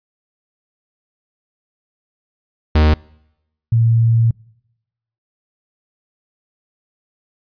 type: tone pair in turn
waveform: 45% pulse / sine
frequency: 76.9 / 114.82 Hz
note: D#2 / A#2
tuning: -20 / -26 cents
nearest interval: perfect fifth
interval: 694 cents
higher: second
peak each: -9 / -10 dBFS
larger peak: first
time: 2.75-2.94 / 3.72-4.31 s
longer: second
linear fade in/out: 5 ms
effects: noise-tail reverb RT60 0.9 s tail -26 dB re dry + resampled to 11025 Hz

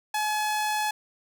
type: tone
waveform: sawtooth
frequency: 850 Hz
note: G#5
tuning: 40 cents sharp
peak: -21 dBFS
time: 0.14-0.91 s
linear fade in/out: 5 ms
effects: none

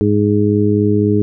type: harmonic tone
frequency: 103.83 Hz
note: G#2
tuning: in tune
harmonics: 1 / 2 / 3 / 4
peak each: -16 / -16 / -16 / -16 dBFS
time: 0.01-1.22 s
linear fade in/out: 0 ms
effects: none

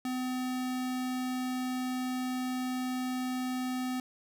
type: tone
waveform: square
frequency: 254.2 Hz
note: C4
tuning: 50 cents flat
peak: -32 dBFS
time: 0.05-4 s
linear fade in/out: 2 ms
effects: none

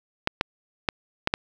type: clicks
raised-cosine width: 0.3 ms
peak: -5 dBFS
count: 5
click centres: 0.274 / 0.411 / 0.888 / 1.274 / 1.339 s
effects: 7-bit

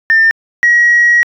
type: tone pair in turn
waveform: sine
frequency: 1798 / 1904.9 Hz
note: A6 / A#6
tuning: +37 / +37 cents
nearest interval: minor second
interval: 100 cents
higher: second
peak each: -4 dBFS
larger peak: neither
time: 0.1-0.31 / 0.63-1.23 s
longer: second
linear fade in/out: 0 ms
effects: tanh soft clip ceiling -2 dBFS

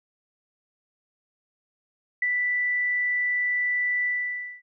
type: tone with ADSR envelope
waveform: sine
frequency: 1975.5 Hz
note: B6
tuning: in tune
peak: -20 dBFS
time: 2.22-4.62 s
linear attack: 4 ms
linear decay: 36 ms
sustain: -2 dB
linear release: 570 ms
effects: none

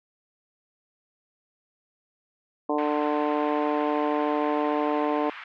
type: harmonic tone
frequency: 148.9 Hz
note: D3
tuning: 24 cents sharp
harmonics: 2 / 3 / 4 / 5 / 6 / 7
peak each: -27 / -29 / -30 / -31 / -32 / -32 dBFS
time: 2.69-5.3 s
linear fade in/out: 5 ms
type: band-pass noise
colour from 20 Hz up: pink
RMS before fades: -41 dBFS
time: 2.78-5.44 s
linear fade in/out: 5 ms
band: 1200 to 2600 Hz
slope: 24 dB/octave
effects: none

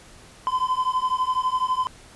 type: beating tone pair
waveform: triangle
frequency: 1015 / 1027 Hz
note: B5 / C6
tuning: +47 / -33 cents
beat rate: 12 Hz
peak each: -22 dBFS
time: 0.47-1.87 s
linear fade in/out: 0 ms
effects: pink hiss -48 dBFS RMS until 2.15 s + resampled to 24000 Hz

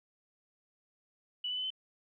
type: tone with pitch steps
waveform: sine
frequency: 2960 / 2991 / 3022 / 3054 Hz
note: F#7 / F#7 / F#7 / G7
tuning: 0 / +18 / +36 / -46 cents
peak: -33 dBFS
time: 1.44-1.704 s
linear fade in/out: 5 ms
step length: 66 ms
effects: none

